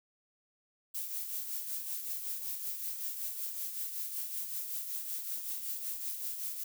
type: noise with tremolo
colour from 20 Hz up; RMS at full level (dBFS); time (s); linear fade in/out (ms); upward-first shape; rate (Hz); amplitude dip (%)
violet; -36; 0.94-6.64; 10; triangle; 5.3; 55
effects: none